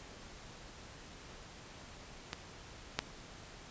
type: clicks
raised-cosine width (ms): 0.2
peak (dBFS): -20 / -13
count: 2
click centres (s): 2.331 / 2.99
effects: pink hiss -52 dBFS RMS until 3.7 s + resampled to 16000 Hz